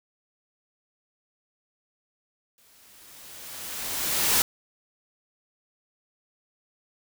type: noise with exponential growth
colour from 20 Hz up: white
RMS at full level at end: -20 dBFS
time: 2.58-4.42 s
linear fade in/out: 1 ms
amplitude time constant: 400 ms
effects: none